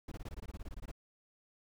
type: noise bursts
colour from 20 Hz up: brown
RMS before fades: -43 dBFS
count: 15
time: 0.08-0.915 s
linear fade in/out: 5 ms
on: 37 ms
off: 20 ms
effects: none